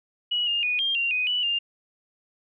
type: tone with pitch steps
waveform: sine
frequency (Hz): 2919 / 2824 / 2468 / 3203 / 2768 / 2496 / 2961 / 2804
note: F#7 / F7 / D#7 / G7 / F7 / D#7 / F#7 / F7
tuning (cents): -24 / +19 / -15 / +37 / -16 / +5 / +1 / +6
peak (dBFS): -22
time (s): 0.31-1.59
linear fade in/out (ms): 10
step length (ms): 160
effects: none